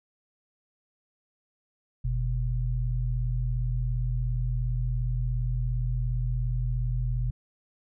sine tone pair together, 46.25 / 123.47 Hz, F#1 / B2, 0 / 0 cents, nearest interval octave + perfect fourth, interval 1700 cents, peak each -27 / -28 dBFS, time 2.04-7.31 s, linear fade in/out 10 ms, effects none

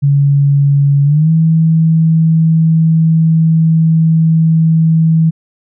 sine tone with pitch glide, 141.5 to 161.6 Hz, C#3 to E3, +36 to -34 cents, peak -6 dBFS, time 0.02-5.31 s, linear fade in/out 20 ms, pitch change +230 cents, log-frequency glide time 1.04-1.3 s, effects none

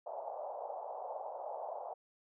pink band-pass noise, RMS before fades -43 dBFS, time 0.06-1.94 s, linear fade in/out 10 ms, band 550 to 890 Hz, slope 48 dB/octave, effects none

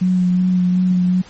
sine tone with vibrato, 181.8 Hz, F#3, 30 cents flat, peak -12 dBFS, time 0.01-1.22 s, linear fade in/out 10 ms, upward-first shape sine, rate 2.7 Hz, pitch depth 19 cents each way, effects pink hiss -43 dBFS RMS until 1.29 s + MP3 32 kbps

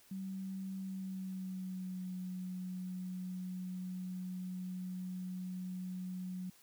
sine tone with pitch glide, 191.1 to 183.53 Hz, G3 to F#3, -44 to -14 cents, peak -39 dBFS, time 0.11-6.5 s, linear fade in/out 5 ms, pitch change -70 cents, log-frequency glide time 0.8-2.13 s, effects white hiss -64 dBFS RMS until 6.62 s

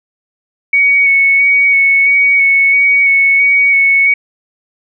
sine tone with vibrato, 2229 Hz, C#7, 9 cents sharp, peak -6 dBFS, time 0.73-4.14 s, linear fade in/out 5 ms, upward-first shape square, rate 1.5 Hz, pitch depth 14 cents each way, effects none

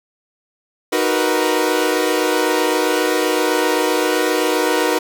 sawtooth chord, B major seventh, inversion first, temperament equal, 311.1 / 370 / 466.2 / 493.9 Hz, D#4 / F#4 / A#4 / B4, 0 / 0 / 0 / 0 cents, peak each -17 dBFS, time 0.92-4.99 s, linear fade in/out 10 ms, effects none

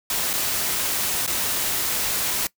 white noise with dropouts, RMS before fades -24 dBFS, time 0.1-2.47 s, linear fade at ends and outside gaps 2 ms, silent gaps 0.332-0.336 / 1.264-1.276 s, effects noise-tail reverb RT60 0.1 s tail -21 dB re dry

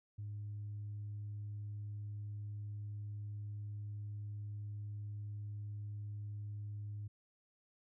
sine tone, 103.83 Hz, G#2, in tune, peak -40 dBFS, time 0.18-7.08 s, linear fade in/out 10 ms, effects tanh soft clip ceiling -38 dBFS

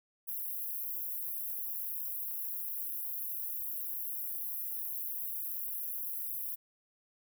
white high-pass noise, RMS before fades -38 dBFS, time 0.27-6.56 s, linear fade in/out 20 ms, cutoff 11000 Hz, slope 96 dB/octave, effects none

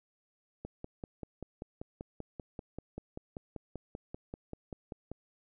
click train, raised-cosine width 2 ms, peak -27 dBFS, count 24, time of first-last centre 0.65-5.116 s, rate 5.15 Hz, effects none

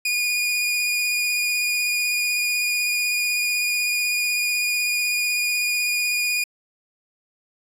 sawtooth tone with vibrato, 2446 Hz, D#7, 30 cents flat, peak -17 dBFS, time 0.05-6.44 s, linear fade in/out 5 ms, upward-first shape sine, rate 16 Hz, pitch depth 17 cents each way, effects resampled to 32000 Hz

